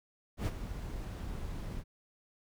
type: noise with ADSR envelope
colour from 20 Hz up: brown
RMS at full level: -29 dBFS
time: 0.37-1.84 s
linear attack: 99 ms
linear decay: 32 ms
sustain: -11 dB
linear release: 52 ms
effects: none